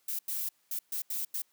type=noise bursts at uneven times; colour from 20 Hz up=violet; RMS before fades=-34 dBFS; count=6; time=0.08-0.19 / 0.28-0.49 / 0.71-0.79 / 0.92-1.02 / 1.1-1.25 / 1.34-1.42 s; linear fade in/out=5 ms; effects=white hiss -71 dBFS RMS until 1.52 s + high-pass 150 Hz 12 dB/octave